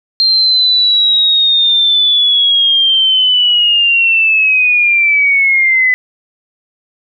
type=linear sweep; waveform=sine; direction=down; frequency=4186 to 2000 Hz; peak=-7 dBFS; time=0.2-5.94 s; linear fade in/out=0 ms; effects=none